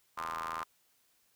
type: ring-modulated tone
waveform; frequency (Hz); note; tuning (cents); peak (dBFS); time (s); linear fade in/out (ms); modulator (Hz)
sawtooth; 81.6; E2; -17; -29; 0.17-0.64; 10; 1130
effects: white hiss -71 dBFS RMS until 1.35 s